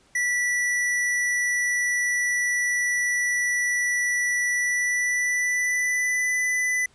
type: tone with pitch glide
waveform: square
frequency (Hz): 1959 to 1996.7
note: B6 to B6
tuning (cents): -15 to +18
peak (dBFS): -22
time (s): 0.15-6.86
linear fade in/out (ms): 5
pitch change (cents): +33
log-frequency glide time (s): 4.49-6.33
effects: pink hiss -59 dBFS RMS until 6.94 s + resampled to 22050 Hz